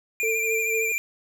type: tone with vibrato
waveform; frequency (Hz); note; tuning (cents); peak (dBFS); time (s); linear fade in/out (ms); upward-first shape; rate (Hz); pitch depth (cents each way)
square; 2382; D7; +24; -24; 0.2-0.98; 0; triangle; 13; 42
type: tone with tremolo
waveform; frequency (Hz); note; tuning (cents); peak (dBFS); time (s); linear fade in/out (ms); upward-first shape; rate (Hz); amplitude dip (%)
sine; 447.1; A4; +28; -24; 0.23-0.92; 2; sine; 4.1; 65
effects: none